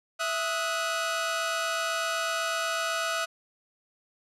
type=tone cluster; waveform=sawtooth; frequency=661 / 1254 / 1472 Hz; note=E5 / D#6 / F#6; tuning=+5 / +13 / -9 cents; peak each=-28 dBFS; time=0.19-3.26 s; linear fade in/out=20 ms; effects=low-pass 10000 Hz 12 dB/octave